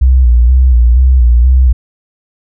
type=tone with vibrato; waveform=sine; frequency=61.74 Hz; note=B1; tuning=in tune; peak=-3 dBFS; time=0.01-1.73 s; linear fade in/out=10 ms; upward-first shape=square; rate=2.1 Hz; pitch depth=68 cents each way; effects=none